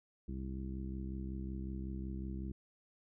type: harmonic tone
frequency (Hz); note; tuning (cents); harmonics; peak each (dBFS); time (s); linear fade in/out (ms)
65.41; C2; 0; 1 / 2 / 3 / 4 / 5 / 6; -41 / -48 / -44 / -53 / -49 / -59; 0.28-2.52; 5
effects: none